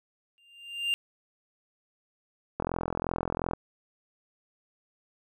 triangle tone with exponential growth, 2794 Hz, F7, in tune, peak -21 dBFS, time 0.38-0.94 s, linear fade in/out 0 ms, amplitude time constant 120 ms
click train, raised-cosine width 1 ms, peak -15 dBFS, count 41, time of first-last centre 2.6-3.535 s, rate 42.8 Hz
effects none

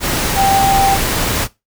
sine tone in noise, 784 Hz, G5, in tune, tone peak -10 dBFS, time 0.35-0.98 s, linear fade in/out 50 ms, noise pink, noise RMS -17 dBFS, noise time 0-1.48 s, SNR +4 dB, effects noise-tail reverb RT60 0.2 s tail -18 dB re dry

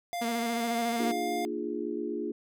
square tone with pitch glide, 698.5 to 704.6 Hz, F5 to F5, 0 to +15 cents, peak -32 dBFS, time 0.13-1.45 s, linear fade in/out 0 ms, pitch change +15 cents, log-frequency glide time 0.3-1.25 s
sawtooth tone with vibrato, 233.1 Hz, A#3, in tune, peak -26 dBFS, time 0.21-1.12 s, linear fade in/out 10 ms, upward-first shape square, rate 14 Hz, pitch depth 31 cents each way
sine chord, Bb dominant seventh, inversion none, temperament equal with one note detuned, 233.1 / 300.4 / 349.2 / 415.3 Hz, Bb3 / D4 / F4 / Ab4, 0 / +39 / 0 / 0 cents, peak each -38 / -36 / -35 / -36 dBFS, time 0.99-2.32 s, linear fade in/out 5 ms
effects none

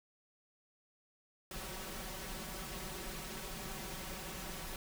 pink noise with comb filter, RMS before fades -44 dBFS, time 1.51-4.76 s, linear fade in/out 2 ms, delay 5.3 ms, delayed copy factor +0.8, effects none

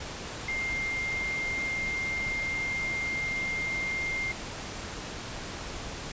sine tone in noise, 2109 Hz, C7, 13 cents sharp, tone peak -29 dBFS, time 0.48-4.32 s, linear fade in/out 5 ms, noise pink, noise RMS -38 dBFS, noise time 0-6.12 s, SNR +6 dB, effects resampled to 16000 Hz

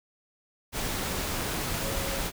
sine tone in noise, 547 Hz, C#5, 23 cents flat, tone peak -37 dBFS, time 1.8-2.23 s, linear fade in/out 50 ms, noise pink, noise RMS -31 dBFS, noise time 0.72-2.32 s, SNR -9 dB, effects none

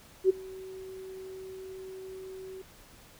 sine tone with ADSR envelope, 378.1 Hz, F#4, 38 cents sharp, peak -16 dBFS, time 0.24-2.62 s, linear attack 55 ms, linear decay 15 ms, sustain -24 dB, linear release 7 ms, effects pink hiss -55 dBFS RMS until 3.19 s

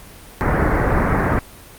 pink low-pass noise, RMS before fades -17 dBFS, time 0.41-1.39 s, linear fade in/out 0 ms, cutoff 2000 Hz, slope 48 dB/octave, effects pink hiss -41 dBFS RMS until 1.78 s + Opus 32 kbps

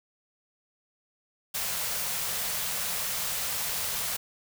white band-stop noise, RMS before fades -31 dBFS, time 1.54-4.17 s, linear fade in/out 10 ms, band 220 to 430 Hz, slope 48 dB/octave, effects none

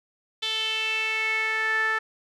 sawtooth tone with band-pass filter sweep, 440 Hz, A4, in tune, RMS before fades -26 dBFS, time 0.42-1.99 s, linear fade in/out 10 ms, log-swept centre 3400 to 1600 Hz, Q 5.9, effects none

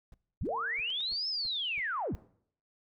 brown noise bursts, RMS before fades -50 dBFS, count 6, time 0.12-1.796 s, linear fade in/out 2 ms, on 21 ms, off 310 ms
sine linear two-way sweep, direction up then down, 31.16 to 5310 to 31.16 Hz, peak -31 dBFS, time 0.41-2.15 s, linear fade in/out 0 ms, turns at 1.28 s
sine tone with exponential decay, 458.9 Hz, A#4, 27 cents flat, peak -36 dBFS, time 0.49-1.09 s, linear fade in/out 0 ms, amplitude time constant 130 ms
clicks, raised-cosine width 0.2 ms, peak -35 / -35 dBFS, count 2, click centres 0.903 / 1.006 s
effects noise-tail reverb RT60 0.6 s tail -19 dB re dry

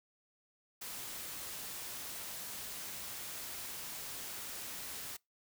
white noise, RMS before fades -44 dBFS, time 0.81-5.17 s, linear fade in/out 10 ms, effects noise-tail reverb RT60 0.2 s tail -25 dB re dry

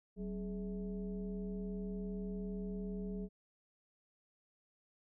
sine tone with frequency modulation, 190.3 Hz, F#3, 49 cents sharp, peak -38 dBFS, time 0.16-3.29 s, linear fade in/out 50 ms, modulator 229 Hz, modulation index 0.9, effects none

